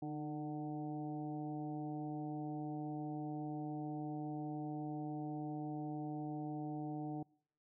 harmonic tone with a mistuned harmonic, 149.4 Hz, D3, 30 cents sharp, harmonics 1 / 2 / 3 / 4 / 5 / 6, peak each -45 / -42 / -54 / -56 / -48 / -62 dBFS, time 0.02-7.23 s, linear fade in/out 5 ms, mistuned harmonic 2, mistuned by +33 cents, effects noise-tail reverb RT60 0.6 s tail -25 dB re dry

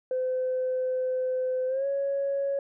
sine tone with pitch glide, 512 to 555.1 Hz, C5 to C#5, -38 to +2 cents, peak -24 dBFS, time 0.11-2.59 s, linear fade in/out 2 ms, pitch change +140 cents, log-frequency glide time 1.67-1.86 s, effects tanh soft clip ceiling -21 dBFS

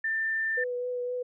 sine tone, 1786 Hz, A6, 25 cents sharp, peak -26 dBFS, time 0.04-0.64 s, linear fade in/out 5 ms
sine tone with vibrato, 493.9 Hz, B4, in tune, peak -29 dBFS, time 0.57-1.23 s, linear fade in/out 10 ms, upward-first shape triangle, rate 3.9 Hz, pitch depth 17 cents each way
effects none

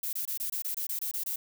violet noise bursts, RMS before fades -33 dBFS, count 11, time 0.03-1.36 s, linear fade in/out 5 ms, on 100 ms, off 23 ms, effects none

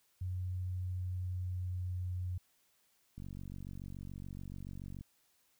sine tone with pitch glide, 91.4 to 90.56 Hz, F#2 to F#2, -21 to -37 cents, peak -35 dBFS, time 0.21-2.38 s, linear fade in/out 5 ms, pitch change -16 cents, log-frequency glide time 0.79-2.11 s
click train, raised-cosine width 5 ms, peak -34 dBFS, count 87, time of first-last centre 3.18-5.01 s, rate 47 Hz
effects white hiss -73 dBFS RMS until 5.59 s

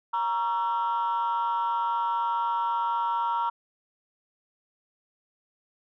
sine tone cluster, 938 / 1123 / 1349 Hz, A#5 / C#6 / E6, +11 / +22 / +40 cents, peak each -24 / -32 / -30 dBFS, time 0.13-3.5 s, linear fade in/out 10 ms, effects tanh soft clip ceiling -20 dBFS

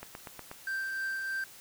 click train, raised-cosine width 0.5 ms, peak -26 dBFS, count 5, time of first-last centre 0.03-0.514 s, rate 8.26 Hz
triangle tone with tremolo, 1568 Hz, G6, in tune, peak -29 dBFS, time 0.67-1.44 s, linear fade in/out 2 ms, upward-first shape triangle, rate 3.2 Hz, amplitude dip 30%
effects white hiss -52 dBFS RMS until 1.6 s

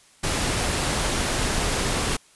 pink noise, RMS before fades -24 dBFS, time 0.23-2.17 s, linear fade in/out 10 ms, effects white hiss -55 dBFS RMS until 2.35 s + resampled to 24000 Hz

